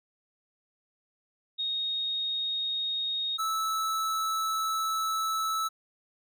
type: tone pair in turn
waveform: sine / square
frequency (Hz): 3729 / 1309.3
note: A#7 / E6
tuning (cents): 0 / -12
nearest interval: octave + tritone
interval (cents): 1812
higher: first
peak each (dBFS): -28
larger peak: neither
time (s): 1.58-3.38 / 3.38-5.69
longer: second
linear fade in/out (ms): 20
effects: none